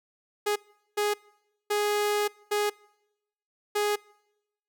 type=tone bursts at uneven times; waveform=sawtooth; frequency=415.3 Hz; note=G#4; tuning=in tune; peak=-20 dBFS; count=5; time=0.46-0.56 / 0.97-1.14 / 1.7-2.28 / 2.51-2.7 / 3.75-3.96 s; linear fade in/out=10 ms; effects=noise-tail reverb RT60 0.9 s tail -25 dB re dry